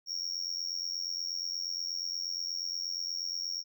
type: tone with amplitude modulation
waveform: triangle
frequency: 5550 Hz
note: F8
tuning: 12 cents flat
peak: -28 dBFS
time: 0.06-3.64 s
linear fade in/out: 50 ms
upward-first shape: sine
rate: 88.4 Hz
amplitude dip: 90%
effects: none